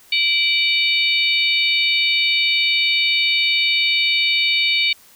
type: harmonic tone with a mistuned harmonic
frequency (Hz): 740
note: F#5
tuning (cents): 0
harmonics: 3 / 4 / 5 / 6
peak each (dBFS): -18 / -22 / -20 / -24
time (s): 0.12-4.93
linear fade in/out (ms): 5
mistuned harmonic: 3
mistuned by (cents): +81
effects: white hiss -49 dBFS RMS until 5.15 s